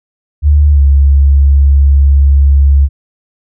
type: tone with pitch glide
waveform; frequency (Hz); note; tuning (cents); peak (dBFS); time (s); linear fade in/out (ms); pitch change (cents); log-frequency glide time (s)
sine; 73.42 to 69.7; D2 to C#2; 0 to +10; -3; 0.42-2.89; 50; -90; 0.72-0.8
effects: none